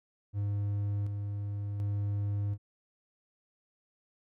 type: tone with tremolo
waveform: triangle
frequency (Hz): 101.8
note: G#2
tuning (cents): -34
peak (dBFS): -27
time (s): 0.33-2.58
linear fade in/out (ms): 50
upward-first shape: square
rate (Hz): 0.68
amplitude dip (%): 35
effects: none